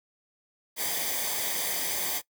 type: noise with comb filter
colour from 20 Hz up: white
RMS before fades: -30 dBFS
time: 0.76-2.22 s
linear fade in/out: 50 ms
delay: 0.73 ms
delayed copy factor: -0.7
effects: noise-tail reverb RT60 0.1 s tail -20 dB re dry